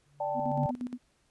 sine tone with exponential growth, 143.3 Hz, D3, 42 cents flat, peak -25 dBFS, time 0.06-0.66 s, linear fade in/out 0 ms, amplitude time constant 130 ms
sine chord, D suspended fourth, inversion none, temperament just, 587.3 / 783.1 / 881 Hz, D5 / G5 / A5, 0 / -2 / +2 cents, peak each -33 / -34 / -34 dBFS, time 0.2-0.71 s, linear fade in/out 5 ms
sine tone with tremolo, 246.9 Hz, B3, in tune, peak -31 dBFS, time 0.34-0.98 s, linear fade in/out 50 ms, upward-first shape square, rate 8.5 Hz, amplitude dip 80%
effects pink hiss -70 dBFS RMS until 1.3 s + resampled to 24000 Hz

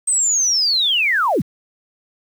sine linear sweep, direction down, 8372 to 93.3 Hz, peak -14 dBFS, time 0.07-1.42 s, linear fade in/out 10 ms, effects 7-bit

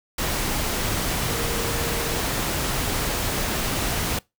sine tone in noise, 465.9 Hz, A#4, 1 cent flat, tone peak -32 dBFS, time 1.28-2.21 s, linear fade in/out 5 ms, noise pink, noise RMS -25 dBFS, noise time 0.18-4.19 s, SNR -10 dB, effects noise-tail reverb RT60 0.2 s tail -23 dB re dry

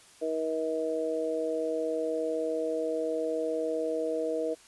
harmonic tone, 159.3 Hz, D#3, 41 cents sharp, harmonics 2 / 3 / 4, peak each -35 / -30 / -33 dBFS, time 0.21-4.55 s, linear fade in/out 20 ms, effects white hiss -56 dBFS RMS until 4.67 s + resampled to 24000 Hz

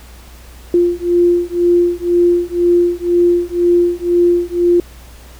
sine beating tone pair, 348.1 / 350.1 Hz, F4 / F4, -6 / +4 cents, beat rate 2 Hz, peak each -13 dBFS, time 0.74-4.8 s, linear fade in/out 2 ms, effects added 60 Hz sine -36 dBFS peak until 5.39 s + pink hiss -42 dBFS RMS until 5.39 s

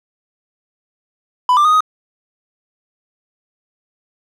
triangle tone with pitch steps, 997 / 1184 / 1240 / 1253 Hz, B5 / D6 / D#6 / D#6, +16 / +14 / -6 / +12 cents, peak -7 dBFS, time 1.49-1.806 s, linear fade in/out 2 ms, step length 79 ms, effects none

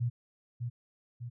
sine tone with echo, 120 Hz, B2, 49 cents flat, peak -27 dBFS, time 0-0.1 s, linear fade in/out 20 ms, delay 600 ms, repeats 2, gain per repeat -5 dB, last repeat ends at 1.3 s, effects none

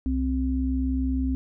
sine tone pair together, 64.87 / 261.6 Hz, C2 / C4, -14 / 0 cents, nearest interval 2 octaves, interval 2414 cents, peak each -25 dBFS, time 0.06-1.35 s, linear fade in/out 0 ms, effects none

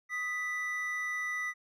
triangle tone pair together, 1245.9 / 1975.5 Hz, D#6 / B6, +2 / 0 cents, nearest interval minor sixth, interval 798 cents, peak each -39 / -31 dBFS, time 0.09-1.54 s, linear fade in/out 50 ms, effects none

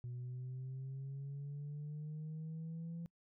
sine exponential sweep, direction up, 121.9 to 169.5 Hz, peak -40 dBFS, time 0.04-3.06 s, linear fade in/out 0 ms, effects noise-tail reverb RT60 0.1 s tail -26 dB re dry + tanh soft clip ceiling -40 dBFS

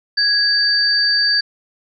sine tone pair together, 1658 / 4625 Hz, G#6 / D8, -3 / -27 cents, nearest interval octave + tritone, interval 1776 cents, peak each -18 / -14 dBFS, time 0.17-1.41 s, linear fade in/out 10 ms, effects none

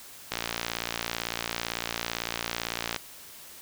click train, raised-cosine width 0.2 ms, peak -11 dBFS, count 154, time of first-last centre 0.32-2.962 s, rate 57.9 Hz, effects white hiss -47 dBFS RMS until 3.61 s

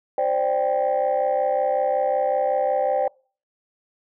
sine chord, C suspended second, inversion none, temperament just, 523.3 / 588.7 / 784.9 Hz, C5 / D5 / G5, 0 / +4 / +2 cents, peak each -22 dBFS, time 0.18-3.08 s, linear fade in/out 2 ms, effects noise-tail reverb RT60 0.4 s tail -26 dB re dry + tanh soft clip ceiling -13 dBFS

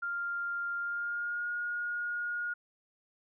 sine tone with pitch glide, 1396.9 to 1433.7 Hz, F6 to F6, 0 to +45 cents, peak -32 dBFS, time 0.02-2.54 s, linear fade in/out 10 ms, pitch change +45 cents, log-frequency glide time 0.79-1.49 s, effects none

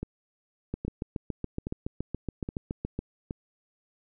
two click trains, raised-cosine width 3 ms, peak -20 / -18 dBFS, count 5 / 17, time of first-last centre 0.03-3.309 / 0.74-2.99 s, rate 1.22 / 7.11 Hz, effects none

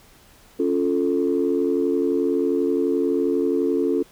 sine chord, Db augmented, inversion none, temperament equal, 277.2 / 349.2 / 440 Hz, Db4 / F4 / A4, 0 / 0 / 0 cents, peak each -22 dBFS, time 0.59-4.03 s, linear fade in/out 10 ms, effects tanh soft clip ceiling -10 dBFS + pink hiss -52 dBFS RMS until 4.11 s

